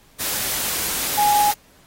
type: tone in noise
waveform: sine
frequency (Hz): 830.6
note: G#5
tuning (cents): 0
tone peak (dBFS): -14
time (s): 1.17-1.52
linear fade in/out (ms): 20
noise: white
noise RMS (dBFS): -24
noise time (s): 0.19-1.54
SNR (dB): +7
effects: pink hiss -54 dBFS RMS until 1.86 s + AAC 48 kbps